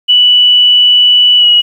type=tone with pitch glide; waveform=sine; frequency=2960 to 2911 Hz; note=F#7 to F#7; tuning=0 to -29 cents; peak=-3 dBFS; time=0.08-1.62 s; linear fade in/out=20 ms; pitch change=-29 cents; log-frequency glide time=1.38-1.46 s; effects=7-bit